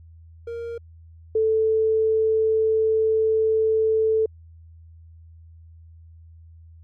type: tone pair in turn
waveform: triangle / sine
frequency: 466.2 / 440 Hz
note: A#4 / A4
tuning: 0 / 0 cents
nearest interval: minor second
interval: 100 cents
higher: first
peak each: -27 / -17 dBFS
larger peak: second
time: 0.47-0.78 / 1.35-4.26 s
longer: second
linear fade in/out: 5 ms
effects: added 82 Hz sine -44 dBFS peak until 6.83 s